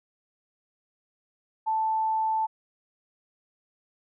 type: tone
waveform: sine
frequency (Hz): 880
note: A5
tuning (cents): 0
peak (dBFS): -23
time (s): 1.66-2.47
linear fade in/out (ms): 20
effects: none